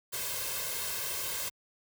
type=noise with comb filter; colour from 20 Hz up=white; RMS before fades=-35 dBFS; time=0.12-1.5 s; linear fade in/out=20 ms; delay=1.9 ms; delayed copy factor=+0.8; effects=high-pass 60 Hz 12 dB/octave